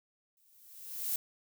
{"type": "noise with exponential growth", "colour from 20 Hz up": "violet", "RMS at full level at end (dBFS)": -31, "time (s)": [0.37, 1.16], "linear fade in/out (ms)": 1, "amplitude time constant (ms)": 170, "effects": []}